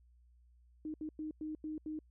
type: tone bursts at uneven times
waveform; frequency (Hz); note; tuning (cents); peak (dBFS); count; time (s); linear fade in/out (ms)
sine; 309.2; D#4; -11; -38; 6; 0.85-0.94 / 1.01-1.09 / 1.19-1.31 / 1.41-1.55 / 1.64-1.78 / 1.86-1.99; 2
effects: added 60 Hz sine -62 dBFS peak until 2.1 s

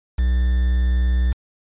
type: tone with quantisation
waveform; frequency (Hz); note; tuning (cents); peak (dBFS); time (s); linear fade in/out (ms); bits
triangle; 61.74; B1; 0; -13; 0.18-1.33; 10; 6
effects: resampled to 8000 Hz

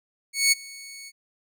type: tone with ADSR envelope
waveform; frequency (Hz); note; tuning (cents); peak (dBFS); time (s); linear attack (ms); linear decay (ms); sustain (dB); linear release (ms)
15% pulse; 2217; C#7; 0; -9; 0.33-1.12; 190; 19; -24; 44
effects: none

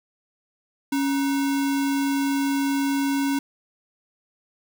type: tone with sample-and-hold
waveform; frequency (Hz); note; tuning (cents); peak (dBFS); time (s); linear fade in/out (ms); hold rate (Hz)
sine; 277.2; C#4; 0; -20; 0.92-3.39; 5; 1225
effects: none

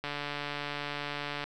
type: click train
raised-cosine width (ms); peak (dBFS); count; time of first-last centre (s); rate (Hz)
0.3; -19; 204; 0.04-1.44; 145
effects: none

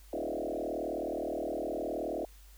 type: tone with frequency modulation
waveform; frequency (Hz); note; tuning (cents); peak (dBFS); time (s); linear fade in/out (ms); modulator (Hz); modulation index
sine; 482.3; B4; -41; -32; 0.13-2.25; 2; 39.2; 5.2
effects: added 50 Hz sine -52 dBFS peak until 2.57 s + white hiss -61 dBFS RMS until 2.57 s

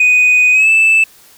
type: tone with pitch glide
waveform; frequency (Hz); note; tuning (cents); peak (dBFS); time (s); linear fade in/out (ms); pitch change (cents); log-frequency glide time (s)
sine; 2489 to 2635; D#7 to E7; 0 to -1; -4; 0-1.04; 5; +99; 0.52-0.69
effects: tanh soft clip ceiling -5 dBFS + white hiss -44 dBFS RMS until 1.37 s

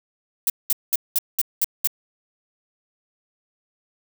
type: noise bursts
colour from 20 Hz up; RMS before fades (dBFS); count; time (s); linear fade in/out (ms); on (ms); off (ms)
violet; -19; 7; 0.47-1.873; 2; 29; 200
effects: none

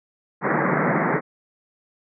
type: band-pass noise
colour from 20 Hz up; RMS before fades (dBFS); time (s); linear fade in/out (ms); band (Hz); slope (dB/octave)
pink; -21; 0.41-1.21; 50; 140 to 2100; 96
effects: none

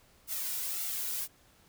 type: noise with flanger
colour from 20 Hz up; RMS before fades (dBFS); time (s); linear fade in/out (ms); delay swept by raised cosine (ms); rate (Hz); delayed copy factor
blue; -35; 0.27-1.28; 50; 1.4 to 2.13; 1.8; +0.5
effects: pink hiss -63 dBFS RMS until 1.68 s

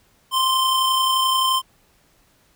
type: tone pair together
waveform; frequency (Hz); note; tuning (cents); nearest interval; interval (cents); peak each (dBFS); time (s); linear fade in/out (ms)
square; 1046.5 / 3108; C6 / G7; 0 / -16; octave + perfect fifth; 1884; -19 / -22; 0.31-1.62; 50
effects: pink hiss -59 dBFS RMS until 2.55 s

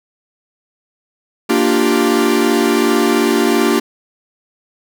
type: chord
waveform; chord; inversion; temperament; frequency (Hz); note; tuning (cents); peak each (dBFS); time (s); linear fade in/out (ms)
45% pulse; G minor seventh; first; equal with one note detuned; 232.1 / 293.7 / 349.2 / 392; Bb3 / D4 / F4 / G4; -7 / 0 / 0 / 0; -17; 1.49-3.8; 10
effects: none

